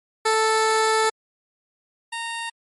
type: tone pair in turn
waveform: 15% pulse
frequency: 440 / 923.8 Hz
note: A4 / A#5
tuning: 0 / -16 cents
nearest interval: octave + minor second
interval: 1284 cents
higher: second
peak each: -11 / -21 dBFS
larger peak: first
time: 0.25-1.1 / 2.12-2.5 s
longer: first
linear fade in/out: 10 ms
effects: MP3 48 kbps